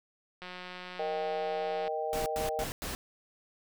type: click train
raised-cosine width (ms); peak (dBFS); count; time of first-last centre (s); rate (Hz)
0.3; -27; 265; 0.42-1.879; 181
type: chord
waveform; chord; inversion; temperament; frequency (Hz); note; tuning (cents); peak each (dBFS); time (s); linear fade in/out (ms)
sine; Eb major; second; equal; 466.2 / 622.3 / 784; Bb4 / Eb5 / G5; 0 / 0 / 0; -35; 0.99-2.64; 5
type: noise bursts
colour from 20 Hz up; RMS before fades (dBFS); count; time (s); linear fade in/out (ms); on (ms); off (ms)
pink; -37; 4; 2.13-2.95; 0; 130; 100
effects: none